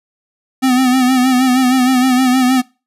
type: tone with vibrato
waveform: square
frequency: 255.6 Hz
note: C4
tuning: 40 cents flat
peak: -10 dBFS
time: 0.62-2.62 s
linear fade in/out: 20 ms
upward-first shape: sine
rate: 6.4 Hz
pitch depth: 54 cents each way
effects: noise-tail reverb RT60 0.3 s tail -23 dB re dry + resampled to 32000 Hz